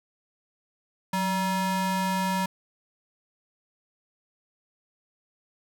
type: ring-modulated tone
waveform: square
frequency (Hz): 383.6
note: G4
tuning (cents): -37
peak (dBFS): -22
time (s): 1.13-2.46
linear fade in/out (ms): 5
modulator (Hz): 568
effects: none